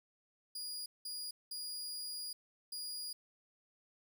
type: tone bursts at uneven times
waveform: sawtooth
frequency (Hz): 4871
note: D#8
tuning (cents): -38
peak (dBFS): -38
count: 4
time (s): 0.55-0.86 / 1.05-1.31 / 1.51-2.33 / 2.72-3.13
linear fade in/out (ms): 5
effects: 12-bit